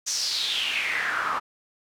pink noise with band-pass filter sweep, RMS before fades -27 dBFS, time 0.06-1.4 s, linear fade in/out 20 ms, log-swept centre 6300 to 1100 Hz, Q 5.4, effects none

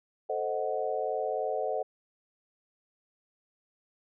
sine chord, A diminished seventh, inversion none, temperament equal, 440 / 523.3 / 622.3 / 740 Hz, A4 / C5 / Eb5 / Gb5, 0 / 0 / 0 / 0 cents, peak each -34 / -34 / -34 / -34 dBFS, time 0.29-1.83 s, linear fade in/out 10 ms, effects none

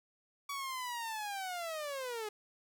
sawtooth linear sweep, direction down, 1139 to 413 Hz, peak -34 dBFS, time 0.49-2.29 s, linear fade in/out 5 ms, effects none

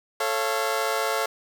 20% pulse chord, A augmented, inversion none, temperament just, 440 / 550 / 687.5 Hz, A4 / C#5 / E#5, 0 / -14 / -27 cents, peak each -23 dBFS, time 0.2-1.26 s, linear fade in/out 5 ms, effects none

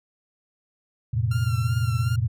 sine chord, F suspended fourth, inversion none, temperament equal with one note detuned, 87.31 / 113.75 / 130.81 Hz, F2 / Bb2 / C3, 0 / -42 / 0 cents, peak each -28 / -22 / -27 dBFS, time 1.13-2.28 s, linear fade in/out 10 ms
sawtooth tone with vibrato, 1375 Hz, F6, 27 cents flat, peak -31 dBFS, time 1.31-2.16 s, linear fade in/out 5 ms, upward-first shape sine, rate 2.7 Hz, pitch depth 39 cents each way
effects none

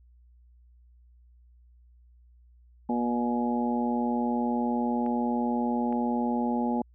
harmonic tone, 120 Hz, B2, 49 cents flat, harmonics 2 / 3 / 4 / 5 / 6 / 7, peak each -26 / -36 / -37 / -38 / -39 / -32 dBFS, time 2.89-6.82 s, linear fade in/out 5 ms
clicks, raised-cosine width 0.5 ms, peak -32 dBFS, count 2, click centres 5.063 / 5.926 s
effects added 60 Hz sine -54 dBFS peak until 6.94 s

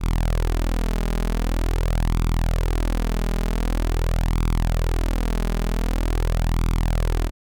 sawtooth tone with flanger, 41.2 Hz, E1, in tune, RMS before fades -21 dBFS, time 0-7.31 s, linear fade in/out 50 ms, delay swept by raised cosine 0.83 to 4.93 ms, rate 0.45 Hz, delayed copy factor +0.6, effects none

